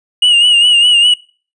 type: tone with vibrato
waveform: triangle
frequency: 2875 Hz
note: F7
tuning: 50 cents sharp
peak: -4 dBFS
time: 0.22-1.14 s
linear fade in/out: 5 ms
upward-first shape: sine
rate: 4.9 Hz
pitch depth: 55 cents each way
effects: noise-tail reverb RT60 0.4 s tail -24 dB re dry + resampled to 24000 Hz